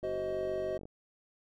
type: click train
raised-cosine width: 2 ms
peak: -33 dBFS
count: 40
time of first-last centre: 0.03-0.855 s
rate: 47.3 Hz
type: chord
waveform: triangle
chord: C diminished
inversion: second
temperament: just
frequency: 376.7 / 523.3 / 627.9 Hz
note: Gb4 / C5 / Eb5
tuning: +31 / 0 / +16 cents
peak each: -34 / -38 / -33 dBFS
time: 0.03-0.78 s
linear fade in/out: 10 ms
effects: none